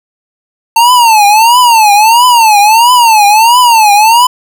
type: tone with vibrato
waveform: square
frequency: 901 Hz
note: A5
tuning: 41 cents sharp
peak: -3 dBFS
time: 0.76-4.27 s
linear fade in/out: 5 ms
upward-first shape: triangle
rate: 1.5 Hz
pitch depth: 200 cents each way
effects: none